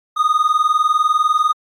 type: tone pair together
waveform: triangle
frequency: 1224.5 / 1244.5 Hz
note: D#6 / D#6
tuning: -28 / 0 cents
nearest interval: unison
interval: 28 cents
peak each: -14 dBFS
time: 0.16-1.53 s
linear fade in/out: 20 ms
effects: AAC 64 kbps